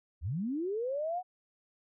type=linear sweep; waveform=sine; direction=up; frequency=61.74 to 748 Hz; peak=-31 dBFS; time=0.21-1.23 s; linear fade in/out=50 ms; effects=none